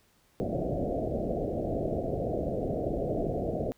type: low-pass noise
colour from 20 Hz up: white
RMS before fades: -31 dBFS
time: 0.4-3.72 s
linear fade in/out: 0 ms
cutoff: 700 Hz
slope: 96 dB/octave
effects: pink hiss -66 dBFS RMS until 3.77 s